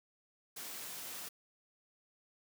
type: high-pass noise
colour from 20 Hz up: white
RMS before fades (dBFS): -45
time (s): 0.56-1.29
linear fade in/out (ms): 10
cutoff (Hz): 120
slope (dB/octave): 12
effects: none

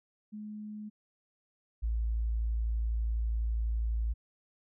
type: tone pair in turn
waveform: sine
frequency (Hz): 211.6 / 56.05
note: G#3 / A1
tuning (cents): +33 / +33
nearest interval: octave + major seventh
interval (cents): 2300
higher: first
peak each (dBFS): -39 / -28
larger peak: second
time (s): 0.32-0.9 / 1.82-4.14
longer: second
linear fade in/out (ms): 20
effects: none

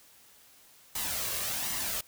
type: noise with flanger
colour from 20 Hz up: white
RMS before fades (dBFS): -33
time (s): 0.95-2.01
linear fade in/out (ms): 5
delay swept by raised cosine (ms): 0.99 to 1.83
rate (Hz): 1.3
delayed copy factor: +0.5
effects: white hiss -58 dBFS RMS until 2.07 s

